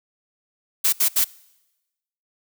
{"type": "noise bursts", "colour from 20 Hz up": "blue", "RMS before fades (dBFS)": -18, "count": 3, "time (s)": [0.84, 1.245], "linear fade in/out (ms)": 10, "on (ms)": 87, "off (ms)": 72, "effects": ["noise-tail reverb RT60 1.0 s tail -23 dB re dry"]}